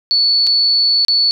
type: tone with dropouts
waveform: sine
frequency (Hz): 4443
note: C#8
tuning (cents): +3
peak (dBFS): -10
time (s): 0.11-1.31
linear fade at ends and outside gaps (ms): 0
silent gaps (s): 0.467-0.471 / 1.049-1.083
effects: none